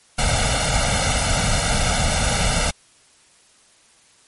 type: noise with comb filter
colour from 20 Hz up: pink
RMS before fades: -19 dBFS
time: 0.18-2.71 s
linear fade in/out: 10 ms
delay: 1.4 ms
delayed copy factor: +0.95
effects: white hiss -54 dBFS RMS until 4.27 s + MP3 48 kbps